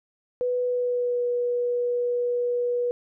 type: tone with pitch glide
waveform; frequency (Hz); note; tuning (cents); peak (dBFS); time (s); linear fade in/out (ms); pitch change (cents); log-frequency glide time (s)
sine; 495 to 485.9; B4 to B4; +4 to -28; -22; 0.41-2.91; 0; -32; 0.62-1.25
effects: none